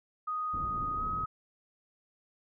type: tone with pitch glide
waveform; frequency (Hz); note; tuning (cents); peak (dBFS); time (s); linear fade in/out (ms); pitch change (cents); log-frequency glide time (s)
sine; 1244.5 to 1267.7; D#6 to D#6; 0 to +32; -31; 0.27-1.26; 10; +32; 0.95-1.03
type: low-pass noise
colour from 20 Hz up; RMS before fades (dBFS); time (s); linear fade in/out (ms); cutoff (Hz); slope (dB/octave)
pink; -41; 0.53-1.25; 10; 310; 12
effects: none